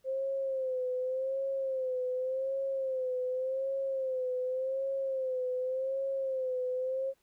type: tone with vibrato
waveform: sine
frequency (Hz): 523.3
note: C5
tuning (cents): 0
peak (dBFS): -30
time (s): 0.04-7.14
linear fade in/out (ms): 50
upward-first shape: sine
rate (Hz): 0.87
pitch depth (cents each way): 62
effects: pink hiss -73 dBFS RMS until 7.22 s